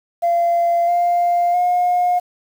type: tone with pitch steps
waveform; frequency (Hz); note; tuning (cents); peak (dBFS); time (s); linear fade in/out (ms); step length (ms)
sine; 687 / 699 / 715; F5 / F5 / F5; -29 / +1 / +41; -12; 0.22-2.2; 20; 660
effects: tanh soft clip ceiling -10 dBFS + 7-bit